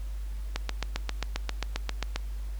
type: click train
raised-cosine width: 0.2 ms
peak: -12 dBFS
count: 13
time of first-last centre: 0.56-2.16 s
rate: 7.5 Hz
effects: added 50 Hz sine -32 dBFS peak until 2.59 s + pink hiss -55 dBFS RMS until 2.59 s